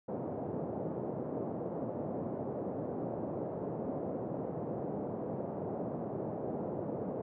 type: band-pass noise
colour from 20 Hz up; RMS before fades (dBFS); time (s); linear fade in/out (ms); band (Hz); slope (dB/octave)
white; -38; 0.08-7.22; 10; 110 to 620; 24
effects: none